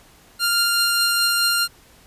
sawtooth tone pair together, 1396.9 / 4186 Hz, F6 / C8, 0 / 0 cents, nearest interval octave + perfect fifth, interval 1900 cents, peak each -16 / -17 dBFS, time 0.39-1.68 s, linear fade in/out 50 ms, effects pink hiss -51 dBFS RMS until 2.06 s + resampled to 32000 Hz

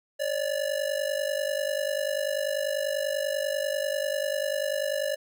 square ring-modulated tone, 577 Hz, D5, 31 cents flat, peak -24 dBFS, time 0.19-5.16 s, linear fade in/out 20 ms, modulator 25.1 Hz, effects none

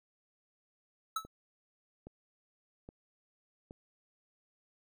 square tone with exponential decay, 1306 Hz, E6, 17 cents flat, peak -30 dBFS, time 1.16-1.27 s, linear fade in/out 5 ms, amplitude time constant 22 ms
click train, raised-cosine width 2 ms, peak -34 dBFS, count 4, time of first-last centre 1.25-3.709 s, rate 1.22 Hz
effects none

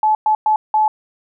sine tone bursts at uneven times, 861 Hz, A5, 38 cents flat, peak -11 dBFS, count 4, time 0.03-0.15 / 0.26-0.35 / 0.46-0.56 / 0.74-0.88 s, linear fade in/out 2 ms, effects none

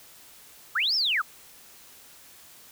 sine linear two-way sweep, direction up then down, 1108.7 to 5500 to 1108.7 Hz, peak -22 dBFS, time 0.75-1.22 s, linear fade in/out 10 ms, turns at 0.95 s, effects white hiss -51 dBFS RMS until 2.71 s

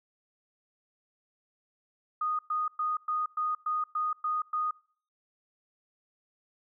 sine tone bursts, 1238 Hz, D#6, 9 cents flat, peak -27 dBFS, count 9, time 2.21-4.71 s, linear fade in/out 5 ms, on 180 ms, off 110 ms, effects noise-tail reverb RT60 0.5 s tail -24 dB re dry

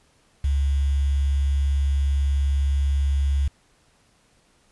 sine tone with quantisation, 69.6 Hz, C#2, 8 cents sharp, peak -18 dBFS, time 0.44-3.48 s, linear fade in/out 5 ms, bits 7, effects pink hiss -61 dBFS RMS until 4.71 s + resampled to 24000 Hz

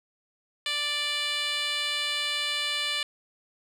10% pulse tone with band-pass filter, 587.3 Hz, D5, in tune, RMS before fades -29 dBFS, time 0.66-3.03 s, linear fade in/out 2 ms, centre 3800 Hz, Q 1.4, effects none

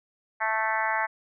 harmonic tone, 220 Hz, A3, in tune, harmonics 3 / 4 / 5 / 6 / 7 / 8 / 9 / 10, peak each -34 / -28 / -33 / -36 / -32 / -32 / -32 / -39 dBFS, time 0.4-1.07 s, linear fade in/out 20 ms, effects none

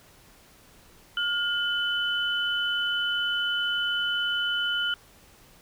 sine tone pair together, 1421 / 3014 Hz, F6 / F#7, +30 / +31 cents, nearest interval octave + minor second, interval 1301 cents, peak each -27 dBFS, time 1.17-4.94 s, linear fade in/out 2 ms, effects pink hiss -55 dBFS RMS until 5.61 s

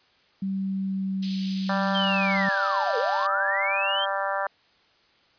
sine tone with pitch glide, 193 to 191.11 Hz, G3 to G3, -27 to -44 cents, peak -25 dBFS, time 0.42-2.49 s, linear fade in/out 5 ms, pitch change -17 cents, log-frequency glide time 0.65-1.42 s
white high-pass noise, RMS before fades -32 dBFS, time 1.22-3.27 s, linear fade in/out 10 ms, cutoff 2900 Hz, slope 24 dB/octave
harmonic tone, 196 Hz, G3, in tune, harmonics 3 / 4 / 5 / 6 / 7 / 8 / 9, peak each -30 / -31 / -32 / -33 / -33 / -34 / -35 dBFS, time 1.69-4.47 s, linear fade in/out 2 ms
sine linear two-way sweep, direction down then up, 3229 to 440 to 3229 Hz, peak -25 dBFS, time 1.94-4.06 s, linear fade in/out 20 ms, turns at 2.98 s
effects white hiss -61 dBFS RMS until 5.38 s + resampled to 11025 Hz

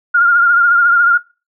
sine tone with vibrato, 1408 Hz, F6, 14 cents sharp, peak -7 dBFS, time 0.14-1.18 s, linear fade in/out 10 ms, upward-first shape triangle, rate 14 Hz, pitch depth 52 cents each way, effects noise-tail reverb RT60 0.3 s tail -22 dB re dry

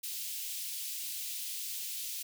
white high-pass noise, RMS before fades -39 dBFS, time 0.03-2.23 s, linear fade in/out 10 ms, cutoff 2700 Hz, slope 24 dB/octave, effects none

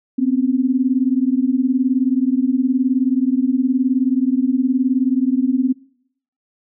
sine beating tone pair, 250 / 269 Hz, B3 / C4, +21 / +48 cents, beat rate 19 Hz, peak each -17 dBFS, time 0.18-5.73 s, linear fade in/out 10 ms, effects noise-tail reverb RT60 0.7 s tail -24 dB re dry

